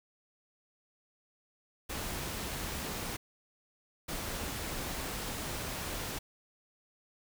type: noise bursts at uneven times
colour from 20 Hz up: pink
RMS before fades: -38 dBFS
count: 2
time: 1.89-3.17 / 4.08-6.19 s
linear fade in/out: 10 ms
effects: none